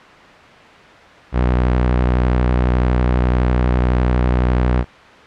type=tone with vibrato; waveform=sawtooth; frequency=61.74 Hz; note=B1; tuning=in tune; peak=-9 dBFS; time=1.32-4.85 s; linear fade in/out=50 ms; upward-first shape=square; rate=12 Hz; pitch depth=32 cents each way; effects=white hiss -40 dBFS RMS until 5.26 s + low-pass 2000 Hz 12 dB/octave